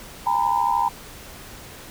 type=tone cluster; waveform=sine; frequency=813 / 923 / 996 Hz; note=G#5 / A#5 / B5; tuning=-37 / -17 / +14 cents; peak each=-24 / -21 / -23 dBFS; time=0.26-0.89 s; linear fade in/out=10 ms; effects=pink hiss -41 dBFS RMS until 1.9 s